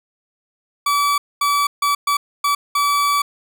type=tone bursts at uneven times; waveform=40% pulse; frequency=1149 Hz; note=D6; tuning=38 cents flat; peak=-14 dBFS; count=6; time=0.86-1.18 / 1.41-1.67 / 1.82-1.95 / 2.07-2.17 / 2.44-2.55 / 2.75-3.22 s; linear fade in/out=5 ms; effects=none